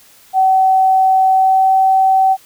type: tone with pitch glide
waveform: sine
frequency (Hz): 760 to 764.8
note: F#5 to G5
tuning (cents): +46 to -43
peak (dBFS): -8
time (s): 0.33-2.37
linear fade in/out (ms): 50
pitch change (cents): +11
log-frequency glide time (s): 1.31-1.73
effects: white hiss -46 dBFS RMS until 2.45 s